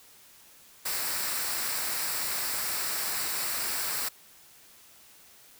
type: noise with comb filter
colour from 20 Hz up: white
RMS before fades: -31 dBFS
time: 0.85-4.09 s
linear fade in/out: 10 ms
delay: 0.31 ms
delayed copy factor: -0.5
effects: white hiss -55 dBFS RMS until 5.59 s